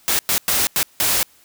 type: noise bursts at uneven times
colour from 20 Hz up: white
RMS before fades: -18 dBFS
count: 5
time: 0.08-0.19 / 0.29-0.38 / 0.48-0.67 / 0.76-0.83 / 1-1.23 s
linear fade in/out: 0 ms
effects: white hiss -53 dBFS RMS until 1.44 s